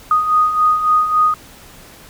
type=beating tone pair; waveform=sine; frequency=1239 / 1242.6 Hz; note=D#6 / D#6; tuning=-8 / -3 cents; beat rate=3.6 Hz; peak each=-19 / -12 dBFS; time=0.11-1.34 s; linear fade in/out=2 ms; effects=pink hiss -41 dBFS RMS until 2.09 s